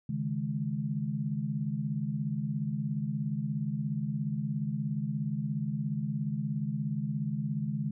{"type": "chord", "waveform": "sine", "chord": "C# suspended second", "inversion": "none", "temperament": "equal with one note detuned", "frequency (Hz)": [138.59, 155.56, 210.1], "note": ["C#3", "D#3", "G#3"], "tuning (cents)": [0, 0, 20], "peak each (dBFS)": -34, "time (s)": [0.09, 7.91], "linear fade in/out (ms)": 5, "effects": []}